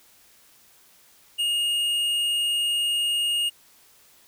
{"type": "tone with hard clipping", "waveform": "triangle", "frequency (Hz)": 2850, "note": "F7", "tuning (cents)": 34, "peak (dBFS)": -23, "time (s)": [1.38, 3.5], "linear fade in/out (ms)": 20, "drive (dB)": 11, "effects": ["white hiss -56 dBFS RMS until 4.27 s"]}